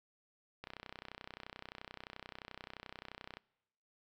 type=click train; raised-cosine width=0.3 ms; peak=-29 dBFS; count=87; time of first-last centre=0.64-3.37 s; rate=31.5 Hz; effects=noise-tail reverb RT60 1.0 s tail -26 dB re dry